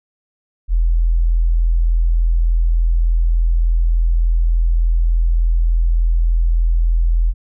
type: tone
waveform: sine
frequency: 41.71 Hz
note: E1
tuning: 21 cents sharp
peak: -11 dBFS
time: 0.68-7.34 s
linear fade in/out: 50 ms
effects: none